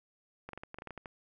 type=clicks; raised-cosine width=0.5 ms; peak=-28 dBFS; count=11; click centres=0.49 / 0.533 / 0.576 / 0.635 / 0.744 / 0.786 / 0.821 / 0.873 / 0.907 / 0.977 / 1.058 s; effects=none

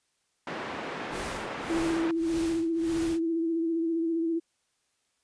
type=band-pass noise; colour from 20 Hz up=pink; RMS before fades=-36 dBFS; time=0.47-2.11 s; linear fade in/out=2 ms; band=260 to 2200 Hz; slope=12 dB/octave
type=noise with tremolo; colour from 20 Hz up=pink; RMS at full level=-38 dBFS; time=1.1-3.2 s; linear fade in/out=50 ms; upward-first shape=sine; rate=1.7 Hz; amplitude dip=95%
type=tone with vibrato; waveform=sine; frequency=330 Hz; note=E4; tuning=2 cents sharp; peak=-25 dBFS; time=1.69-4.4 s; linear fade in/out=20 ms; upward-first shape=sine; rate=15 Hz; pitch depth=33 cents each way
effects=white hiss -74 dBFS RMS until 5.23 s + resampled to 22050 Hz

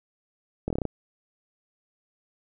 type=slowing click train; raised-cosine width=2 ms; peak=-14 dBFS; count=7; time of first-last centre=0.68-0.853 s; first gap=23 ms; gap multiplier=1.09; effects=none

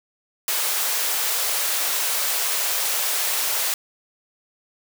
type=high-pass noise; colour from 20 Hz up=white; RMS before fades=-23 dBFS; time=0.48-3.74 s; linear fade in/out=2 ms; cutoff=450 Hz; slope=24 dB/octave; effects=none

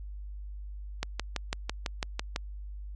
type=click train; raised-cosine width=0.2 ms; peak=-13 dBFS; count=9; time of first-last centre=1.03-2.361 s; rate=6.01 Hz; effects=added 50 Hz sine -38 dBFS peak until 2.95 s + AAC 32 kbps

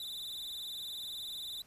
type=tone with vibrato; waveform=45% pulse; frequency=3729 Hz; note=A#7; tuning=in tune; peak=-39 dBFS; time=0-1.62 s; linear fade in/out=2 ms; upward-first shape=sine; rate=20 Hz; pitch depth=120 cents each way; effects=pink hiss -64 dBFS RMS until 1.66 s + resampled to 32000 Hz

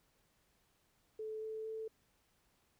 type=tone with pitch steps; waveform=sine; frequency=435.2 / 438.2 / 441.3 Hz; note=A4 / A4 / A4; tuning=-19 / -7 / +5 cents; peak=-40 dBFS; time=1.19-1.88 s; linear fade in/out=5 ms; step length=230 ms; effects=pink hiss -75 dBFS RMS until 2.79 s

